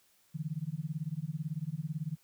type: tone with tremolo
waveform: sine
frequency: 155.56 Hz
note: D#3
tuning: in tune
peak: -30 dBFS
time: 0.34-2.17 s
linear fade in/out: 20 ms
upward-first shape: sine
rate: 18 Hz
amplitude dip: 100%
effects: white hiss -68 dBFS RMS until 2.23 s